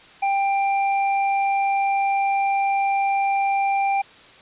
sine tone with hard clipping, 790 Hz, G5, 13 cents sharp, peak -20 dBFS, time 0.22-4.02 s, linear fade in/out 10 ms, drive 15 dB, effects white hiss -47 dBFS RMS until 4.41 s + resampled to 8000 Hz

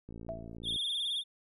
click train, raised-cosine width 3 ms, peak -33 dBFS, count 39, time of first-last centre 0.09-0.76 s, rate 56.7 Hz
sine tone with exponential decay, 659.3 Hz, E5, in tune, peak -33 dBFS, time 0.29-0.57 s, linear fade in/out 0 ms, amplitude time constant 59 ms
triangle tone with vibrato, 3438 Hz, A7, 41 cents flat, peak -30 dBFS, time 0.63-1.24 s, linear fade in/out 50 ms, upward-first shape sine, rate 19 Hz, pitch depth 100 cents each way
effects resampled to 32000 Hz

